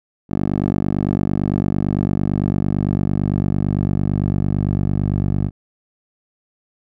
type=tone with band-pass filter sweep; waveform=10% pulse; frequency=48.89 Hz; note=G1; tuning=4 cents flat; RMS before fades=-19 dBFS; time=0.29-5.51 s; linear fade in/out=50 ms; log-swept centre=250 to 120 Hz; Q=0.85; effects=none